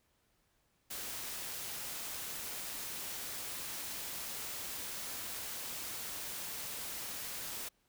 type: noise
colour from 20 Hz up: white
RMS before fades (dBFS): -42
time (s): 0.9-7.69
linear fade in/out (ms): 10
effects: pink hiss -75 dBFS RMS until 7.88 s